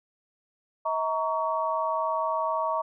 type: tone cluster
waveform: sine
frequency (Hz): 640 / 931 / 1124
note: D#5 / A#5 / C#6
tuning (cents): +49 / -2 / +24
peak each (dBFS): -29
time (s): 0.85-2.82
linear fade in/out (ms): 10
effects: none